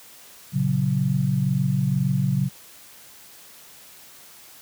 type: chord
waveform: sine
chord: F# major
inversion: first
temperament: equal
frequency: 116.54 / 138.59 / 185 Hz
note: A#2 / C#3 / F#3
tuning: 0 / 0 / 0 cents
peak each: -27 / -21 / -24 dBFS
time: 0.52-2.5 s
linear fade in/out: 50 ms
effects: white hiss -47 dBFS RMS until 4.61 s + high-pass 60 Hz 12 dB/octave